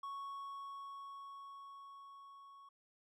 triangle tone with level ramp, 1108.7 Hz, C#6, in tune, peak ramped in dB -40 to -54 dBFS, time 0.03-2.69 s, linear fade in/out 5 ms, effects none

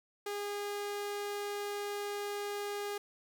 sawtooth tone, 408.8 Hz, G#4, 27 cents flat, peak -32 dBFS, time 0.26-2.98 s, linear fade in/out 5 ms, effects 10-bit

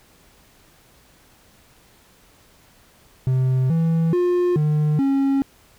triangle tone with pitch steps, 129.6 / 164.2 / 355.6 / 151.2 / 273.7 Hz, C3 / E3 / F4 / D#3 / C#4, -16 / -6 / +31 / -49 / -22 cents, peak -14 dBFS, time 3.27-5.42 s, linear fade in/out 0 ms, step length 430 ms, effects pink hiss -54 dBFS RMS until 5.78 s

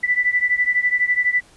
sine beating tone pair, 1975.5 / 1987.5 Hz, B6 / B6, 0 / +10 cents, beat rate 12 Hz, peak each -18 / -20 dBFS, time 0.03-1.41 s, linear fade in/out 10 ms, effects pink hiss -51 dBFS RMS until 1.56 s + resampled to 24000 Hz

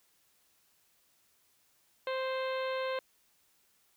harmonic tone, 523 Hz, C5, 1 cent flat, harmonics 1 / 2 / 3 / 4 / 5 / 6 / 7 / 8, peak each -33 / -39 / -43 / -45 / -47 / -49 / -50 / -51 dBFS, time 2.07-2.99 s, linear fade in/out 2 ms, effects white hiss -70 dBFS RMS until 3.96 s

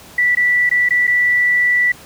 sine tone with dropouts, 1963 Hz, B6, 11 cents flat, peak -11 dBFS, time 0.18-1.92 s, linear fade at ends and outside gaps 5 ms, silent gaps 0.351-0.37 / 0.694-0.712 / 0.889-0.906 / 1.07-1.076 s, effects pink hiss -40 dBFS RMS until 2.05 s + high-pass 60 Hz 12 dB/octave

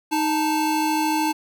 square tone pair together, 311.1 / 880 Hz, D#4 / A5, 0 / 0 cents, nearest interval octave + tritone, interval 1800 cents, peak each -23 dBFS, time 0.11-1.33 s, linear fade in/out 20 ms, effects none

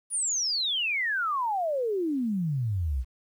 sine exponential sweep, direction down, 9956 to 58.27 Hz, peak -25 dBFS, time 0.1-3.05 s, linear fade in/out 50 ms, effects 10-bit

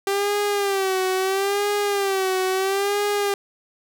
sawtooth tone with vibrato, 392 Hz, G4, in tune, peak -16 dBFS, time 0.07-3.34 s, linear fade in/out 2 ms, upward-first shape sine, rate 0.75 Hz, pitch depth 83 cents each way, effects none

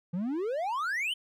triangle exponential sweep, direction up, 164.81 to 3150 Hz, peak -27 dBFS, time 0.13-1.14 s, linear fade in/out 10 ms, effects none

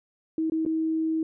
sine tone with dropouts, 320 Hz, D#4, 49 cents sharp, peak -23 dBFS, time 0.38-1.23 s, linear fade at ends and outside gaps 2 ms, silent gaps 0.499-0.52 / 0.652-0.662 s, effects none

